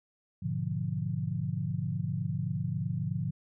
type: chord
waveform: sine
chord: G# diminished seventh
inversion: none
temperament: equal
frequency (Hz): 103.83 / 123.47 / 146.83 / 174.61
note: G#2 / B2 / D3 / F3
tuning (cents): 0 / 0 / 0 / 0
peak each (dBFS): -36 / -36 / -34 / -35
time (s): 0.42-3.31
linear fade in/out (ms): 10
effects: none